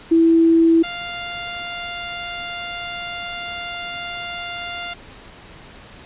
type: tone pair in turn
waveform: sine / 5% pulse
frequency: 329.6 / 698.4 Hz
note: E4 / F5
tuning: 0 / 0 cents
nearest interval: octave + minor second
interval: 1300 cents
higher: second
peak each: -10 / -13 dBFS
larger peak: first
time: 0.11-0.83 / 0.83-4.94 s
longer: second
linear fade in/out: 10 ms
effects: pink hiss -42 dBFS RMS until 6.05 s + resampled to 8000 Hz